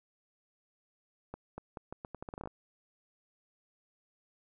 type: accelerating click train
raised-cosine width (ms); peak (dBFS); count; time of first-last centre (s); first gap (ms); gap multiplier
1; -27; 14; 1.34-2.474; 240; 0.8
effects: none